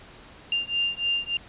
sine beating tone pair, 2794 / 2797.4 Hz, F7 / F7, 0 / +2 cents, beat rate 3.4 Hz, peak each -27 dBFS, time 0.52-1.37 s, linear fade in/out 2 ms, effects pink hiss -48 dBFS RMS until 1.48 s + resampled to 8000 Hz

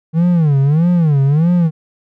triangle tone with vibrato, 155.56 Hz, D#3, in tune, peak -7 dBFS, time 0.13-1.71 s, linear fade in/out 50 ms, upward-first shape sine, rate 1.6 Hz, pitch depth 230 cents each way, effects none

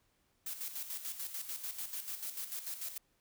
blue noise with tremolo, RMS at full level -40 dBFS, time 0.46-2.98 s, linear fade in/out 5 ms, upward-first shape square, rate 6.8 Hz, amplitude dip 60%, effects pink hiss -75 dBFS RMS until 3.2 s

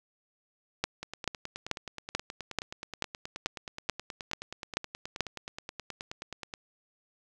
two click trains, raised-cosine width 0.2 ms, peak -21 / -10 dBFS, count 53 / 11, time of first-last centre 1.03-6.538 / 0.84-5.207 s, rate 9.44 / 2.29 Hz, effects none

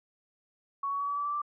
sine tone with pitch steps, 1115 / 1124.7 / 1134.5 / 1144.4 / 1154.3 / 1164.4 / 1174.5 Hz, C#6 / C#6 / C#6 / D6 / D6 / D6 / D6, +10 / +25 / +40 / -45 / -30 / -15 / 0 cents, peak -29 dBFS, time 0.83-1.418 s, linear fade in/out 5 ms, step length 84 ms, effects none

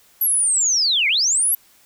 sine linear two-way sweep, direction down then up, 11850 to 2057 to 11850 Hz, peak -15 dBFS, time 0.21-1.55 s, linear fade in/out 5 ms, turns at 1.08 s, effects white hiss -54 dBFS RMS until 1.85 s

